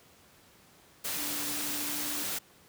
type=tone in noise; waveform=sine; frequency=293.5 Hz; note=D4; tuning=1 cent flat; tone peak=-42 dBFS; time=1.17-2.24 s; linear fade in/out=10 ms; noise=white; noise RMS=-34 dBFS; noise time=1.04-2.39 s; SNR=-11 dB; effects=pink hiss -59 dBFS RMS until 2.68 s + high-pass 80 Hz 12 dB/octave